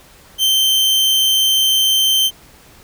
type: tone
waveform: 40% pulse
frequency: 3117 Hz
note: G7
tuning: 11 cents flat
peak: -11 dBFS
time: 0.38-2.31 s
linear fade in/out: 50 ms
effects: pink hiss -45 dBFS RMS until 2.83 s